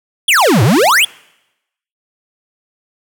square exponential two-way sweep, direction down then up, 3520 to 99.7 to 3520 Hz, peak -8 dBFS, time 0.28-1.05 s, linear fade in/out 5 ms, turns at 0.63 s, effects noise-tail reverb RT60 0.9 s tail -26 dB re dry

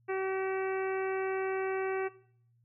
harmonic tone, 381.8 Hz, G4, 46 cents flat, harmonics 1 / 2 / 3 / 4 / 5 / 6 / 7, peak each -31 / -39 / -42 / -43 / -44 / -45 / -50 dBFS, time 0.08-2.09 s, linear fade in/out 20 ms, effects noise-tail reverb RT60 0.6 s tail -19 dB re dry + added 118 Hz sine -65 dBFS peak until 2.64 s

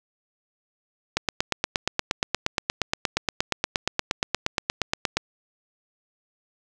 click train, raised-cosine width 0.2 ms, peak -4 dBFS, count 35, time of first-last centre 1.17-5.17 s, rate 8.5 Hz, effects none

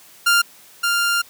sawtooth tone pair in turn, 1396.9 / 1396.9 Hz, F6 / F6, 0 / 0 cents, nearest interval unison, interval 0 cents, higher neither, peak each -9 / -13 dBFS, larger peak first, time 0.26-0.42 / 0.83-1.22 s, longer second, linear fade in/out 10 ms, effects white hiss -47 dBFS RMS until 1.29 s + high-pass 100 Hz 12 dB/octave

